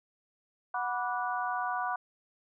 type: harmonic tone with a mistuned harmonic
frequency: 245.1 Hz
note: B3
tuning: 13 cents flat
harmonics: 3 / 4 / 5 / 6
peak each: -34 / -35 / -36 / -37 dBFS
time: 0.74-1.96 s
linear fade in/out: 5 ms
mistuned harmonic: 5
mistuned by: -81 cents
effects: none